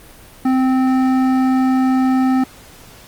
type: tone with hard clipping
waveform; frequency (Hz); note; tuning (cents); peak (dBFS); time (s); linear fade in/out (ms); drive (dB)
sine; 260; C4; -11; -14; 0.45-2.44; 5; 12
effects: pink hiss -42 dBFS RMS until 3.07 s + Opus 32 kbps